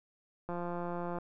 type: click train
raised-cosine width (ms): 1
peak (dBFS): -25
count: 122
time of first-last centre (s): 0.49-1.185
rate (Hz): 174
effects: none